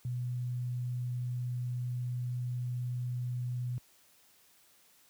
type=tone; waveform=sine; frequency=123.47 Hz; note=B2; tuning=in tune; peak=-32 dBFS; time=0.05-3.78 s; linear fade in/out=0 ms; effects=white hiss -64 dBFS RMS until 5.09 s + high-pass 60 Hz 12 dB/octave